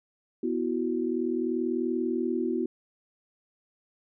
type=chord; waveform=sine; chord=B suspended fourth; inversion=none; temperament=equal; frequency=246.9 / 329.6 / 370 Hz; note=B3 / E4 / F#4; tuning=0 / 0 / 0 cents; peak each=-30 dBFS; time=0.43-2.66 s; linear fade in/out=5 ms; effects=none